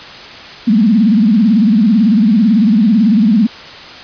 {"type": "tone with vibrato", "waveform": "sine", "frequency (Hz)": 216.2, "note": "A3", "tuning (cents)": -30, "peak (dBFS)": -6, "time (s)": [0.67, 3.47], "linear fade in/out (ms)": 10, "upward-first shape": "sine", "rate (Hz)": 18, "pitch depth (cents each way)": 190, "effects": ["white hiss -31 dBFS RMS until 4.03 s", "resampled to 11025 Hz"]}